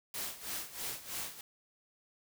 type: noise with tremolo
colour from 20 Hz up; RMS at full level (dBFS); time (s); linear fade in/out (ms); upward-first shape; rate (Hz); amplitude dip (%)
white; -38; 0.14-1.41; 2; sine; 3.1; 80
effects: none